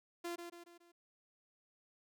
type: tone with echo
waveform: sawtooth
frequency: 344.4 Hz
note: F4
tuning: 24 cents flat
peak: -36 dBFS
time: 0.24-0.36 s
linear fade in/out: 10 ms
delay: 140 ms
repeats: 4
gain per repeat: -6 dB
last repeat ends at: 0.92 s
effects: none